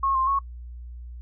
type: tone with pitch steps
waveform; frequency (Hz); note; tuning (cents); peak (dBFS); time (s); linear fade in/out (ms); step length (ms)
sine; 1088 / 1053 / 1102; C#6 / C6 / C#6; -33 / +11 / -11; -20; 0.03-0.39; 5; 120
effects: noise-tail reverb RT60 0.1 s tail -25 dB re dry + added 60 Hz sine -36 dBFS peak until 1.21 s